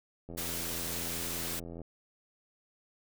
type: click train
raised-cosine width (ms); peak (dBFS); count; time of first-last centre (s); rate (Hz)
2; -31; 130; 0.29-1.817; 84.5
type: noise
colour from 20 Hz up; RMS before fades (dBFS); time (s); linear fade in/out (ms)
white; -37; 0.37-1.6; 10
effects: none